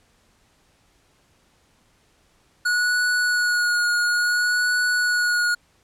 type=tone with vibrato; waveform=square; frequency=1455 Hz; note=F#6; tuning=29 cents flat; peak=-19 dBFS; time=2.65-5.55 s; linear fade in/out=10 ms; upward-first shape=sine; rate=0.58 Hz; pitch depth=21 cents each way; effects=pink hiss -61 dBFS RMS until 5.83 s + low-pass 10000 Hz 12 dB/octave